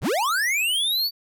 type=linear sweep; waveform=square; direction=up; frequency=34.65 to 4614 Hz; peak=-21 dBFS; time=0.01-1.11 s; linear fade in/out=50 ms; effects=none